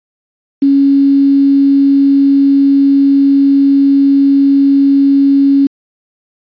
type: tone with quantisation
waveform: sine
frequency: 277.2 Hz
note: C#4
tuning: in tune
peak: -5 dBFS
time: 0.62-5.67 s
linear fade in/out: 5 ms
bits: 5
effects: resampled to 11025 Hz